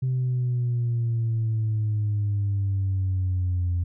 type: exponential sweep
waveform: sine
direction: down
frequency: 130 to 87 Hz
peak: -20 dBFS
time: 0.02-3.84 s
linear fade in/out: 10 ms
effects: tanh soft clip ceiling -19 dBFS